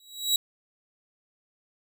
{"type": "tone with exponential growth", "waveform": "sawtooth", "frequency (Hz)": 3880, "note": "B7", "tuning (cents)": -31, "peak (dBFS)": -15, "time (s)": [0, 0.36], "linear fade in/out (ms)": 2, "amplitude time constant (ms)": 78, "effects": []}